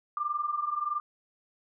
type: tone pair together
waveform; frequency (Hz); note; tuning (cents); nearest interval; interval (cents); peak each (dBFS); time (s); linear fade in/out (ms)
sine; 1176.7 / 1198; D6 / D6; +3 / +34; unison; 31; -33 / -30; 0.17-1; 2
effects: none